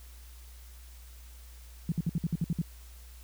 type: tone bursts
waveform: sine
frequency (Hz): 165.9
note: E3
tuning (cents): +11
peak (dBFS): -25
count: 9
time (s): 1.89-2.616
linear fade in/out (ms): 2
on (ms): 30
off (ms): 57
effects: added 60 Hz sine -47 dBFS peak until 3.23 s + white hiss -57 dBFS RMS until 3.23 s